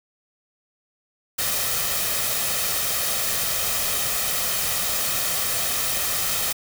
white noise with comb filter, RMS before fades -24 dBFS, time 1.38-6.53 s, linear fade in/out 10 ms, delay 1.6 ms, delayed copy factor +0.5, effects none

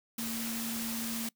sine tone in noise, 228.7 Hz, A#3, 33 cents flat, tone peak -36 dBFS, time 0.18-1.29 s, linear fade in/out 5 ms, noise white, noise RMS -38 dBFS, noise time 0.18-1.29 s, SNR -1 dB, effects noise-tail reverb RT60 0.1 s tail -23 dB re dry

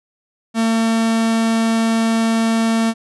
45% pulse tone, 226.1 Hz, A3, 47 cents sharp, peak -14 dBFS, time 0.54-2.94 s, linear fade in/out 50 ms, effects resampled to 24000 Hz

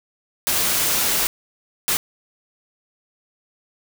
white noise bursts at uneven times, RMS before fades -20 dBFS, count 2, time 0.47-1.27 / 1.88-1.97 s, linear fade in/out 0 ms, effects none

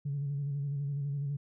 sine tone with vibrato, 141.7 Hz, C#3, 38 cents sharp, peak -30 dBFS, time 0.05-1.37 s, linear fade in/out 10 ms, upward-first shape square, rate 12 Hz, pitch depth 35 cents each way, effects tanh soft clip ceiling -27 dBFS

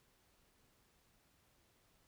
silence, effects pink hiss -73 dBFS RMS until 2.07 s

